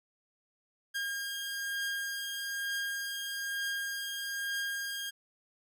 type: beating tone pair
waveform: sawtooth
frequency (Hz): 1615 / 1616.1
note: G#6 / G#6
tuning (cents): -49 / -48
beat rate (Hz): 1.1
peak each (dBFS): -39 / -31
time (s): 0.94-5.11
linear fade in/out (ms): 20
effects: none